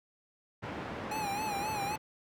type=band-pass noise; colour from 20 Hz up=pink; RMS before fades=-40 dBFS; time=0.62-1.98 s; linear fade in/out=20 ms; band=120 to 1900 Hz; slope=12 dB/octave
type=tone with vibrato; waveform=square; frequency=830.6 Hz; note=G#5; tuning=in tune; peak=-34 dBFS; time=1.11-1.96 s; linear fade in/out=5 ms; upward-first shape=sine; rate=3.8 Hz; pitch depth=85 cents each way
effects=none

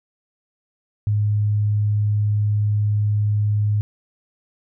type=tone; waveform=sine; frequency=104.6 Hz; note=G#2; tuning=13 cents sharp; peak=-16 dBFS; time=1.07-3.81 s; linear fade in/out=0 ms; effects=none

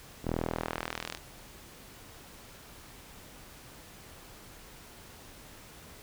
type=tone with band-pass filter sweep; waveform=sawtooth; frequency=40.81 Hz; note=E1; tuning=17 cents flat; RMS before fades=-36 dBFS; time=0.23-1.19 s; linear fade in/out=50 ms; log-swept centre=290 to 4800 Hz; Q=0.71; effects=pink hiss -51 dBFS RMS until 6.02 s

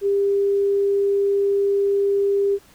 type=tone; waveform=sine; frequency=399.2 Hz; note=G4; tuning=32 cents sharp; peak=-16 dBFS; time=0.01-2.59 s; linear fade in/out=50 ms; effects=pink hiss -52 dBFS RMS until 2.74 s

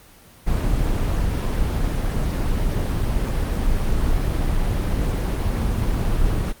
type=noise; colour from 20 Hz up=brown; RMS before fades=-20 dBFS; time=0.46-6.53 s; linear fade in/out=20 ms; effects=pink hiss -48 dBFS RMS until 6.6 s + Opus 24 kbps

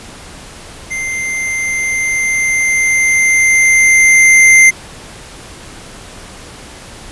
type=tone with level ramp; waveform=square; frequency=2088 Hz; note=C7; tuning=4 cents flat; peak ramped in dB=-18 to -3 dBFS; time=0.9-4.71 s; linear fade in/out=20 ms; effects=pink hiss -33 dBFS RMS until 7.11 s + resampled to 24000 Hz

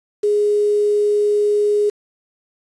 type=tone with quantisation; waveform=sine; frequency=415.3 Hz; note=G#4; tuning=in tune; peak=-13 dBFS; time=0.23-1.9 s; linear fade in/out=10 ms; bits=6; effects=resampled to 22050 Hz

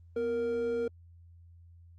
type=tone pair together; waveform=triangle; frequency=247 / 466.2 Hz; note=B3 / A#4; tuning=0 / 0 cents; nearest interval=major seventh; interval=1100 cents; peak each=-37 / -27 dBFS; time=0.16-0.88 s; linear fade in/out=5 ms; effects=added 85 Hz sine -52 dBFS peak until 1.98 s + Opus 32 kbps

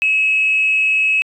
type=tone with amplitude modulation; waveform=sine; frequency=2580 Hz; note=E7; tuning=38 cents flat; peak=-10 dBFS; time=0.02-1.22 s; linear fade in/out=0 ms; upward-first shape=sine; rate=262 Hz; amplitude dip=35%; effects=tanh soft clip ceiling -6 dBFS

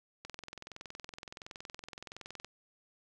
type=click train; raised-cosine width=0.2 ms; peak=-27 dBFS; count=48; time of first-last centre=0.25-2.446 s; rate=21.4 Hz; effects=none

